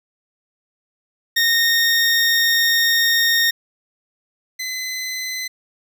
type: tone pair in turn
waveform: 20% pulse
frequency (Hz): 1847 / 2030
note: A#6 / B6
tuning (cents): -16 / +47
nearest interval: major second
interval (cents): 163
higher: second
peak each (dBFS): -9 / -19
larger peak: first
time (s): 1.36-3.51 / 4.59-5.48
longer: first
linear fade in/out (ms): 10
effects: none